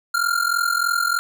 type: ring-modulated tone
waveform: square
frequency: 1396.9 Hz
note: F6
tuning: in tune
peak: -16 dBFS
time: 0.14-1.19 s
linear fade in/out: 0 ms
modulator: 21.6 Hz
effects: none